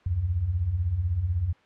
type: beating tone pair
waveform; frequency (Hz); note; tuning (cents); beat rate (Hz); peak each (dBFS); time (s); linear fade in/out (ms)
sine; 74.3 / 90.3; D2 / F#2; +21 / -42; 16; -31 / -24; 0.06-1.53; 5
effects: white hiss -58 dBFS RMS until 1.65 s + low-pass 2000 Hz 12 dB/octave